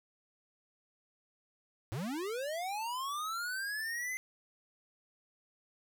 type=linear sweep; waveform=square; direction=up; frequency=98 to 2069 Hz; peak=-36 dBFS; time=1.92-4.17 s; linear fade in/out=0 ms; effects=none